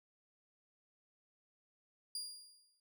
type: tone with exponential decay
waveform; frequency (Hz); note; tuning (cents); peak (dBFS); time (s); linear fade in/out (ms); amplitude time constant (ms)
30% pulse; 4821; D8; +45; -35; 2.15-2.8; 2; 140
effects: none